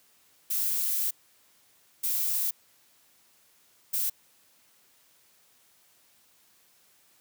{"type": "noise bursts at uneven times", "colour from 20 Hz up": "violet", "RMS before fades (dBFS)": -28, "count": 3, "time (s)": [[0.5, 1.11], [2.03, 2.51], [3.93, 4.1]], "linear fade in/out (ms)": 10, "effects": ["white hiss -63 dBFS RMS until 7.2 s", "high-pass 80 Hz 12 dB/octave"]}